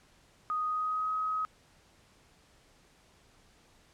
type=tone with pitch glide; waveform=sine; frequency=1244.5 to 1267.7 Hz; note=D#6 to D#6; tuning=0 to +32 cents; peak=-29 dBFS; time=0.5-1.45 s; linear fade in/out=0 ms; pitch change=+32 cents; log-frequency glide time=0.67-1.12 s; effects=pink hiss -63 dBFS RMS until 3.93 s + low-pass 9000 Hz 12 dB/octave